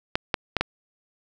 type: clicks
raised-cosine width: 0.3 ms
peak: -5 dBFS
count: 4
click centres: 0.155 / 0.342 / 0.567 / 0.61 s
effects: none